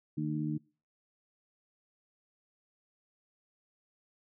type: harmonic tone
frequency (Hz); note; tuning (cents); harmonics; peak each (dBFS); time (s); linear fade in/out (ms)
76.1; D#2; -38; 2 / 3 / 4; -34 / -37 / -35; 0.17-0.58; 10
effects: noise-tail reverb RT60 0.4 s tail -26 dB re dry